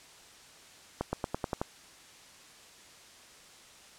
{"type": "accelerating click train", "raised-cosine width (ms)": 1, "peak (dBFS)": -16, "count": 7, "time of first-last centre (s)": [1.01, 1.615], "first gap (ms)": 120, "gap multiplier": 0.93, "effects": ["white hiss -54 dBFS RMS until 3.98 s", "low-pass 8000 Hz 12 dB/octave"]}